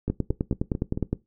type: two click trains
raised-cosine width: 3 ms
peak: -15 / -11 dBFS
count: 5 / 11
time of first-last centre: 0.08-0.975 / 0.1-1.13 s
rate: 4.47 / 9.71 Hz
effects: noise-tail reverb RT60 0.2 s tail -19 dB re dry